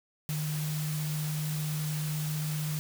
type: tone in noise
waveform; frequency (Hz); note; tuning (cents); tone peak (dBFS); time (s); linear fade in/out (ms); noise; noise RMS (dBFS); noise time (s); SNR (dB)
sine; 152.6; D#3; -33; -30; 0.29-2.79; 0; white; -40; 0.29-2.79; +7
effects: none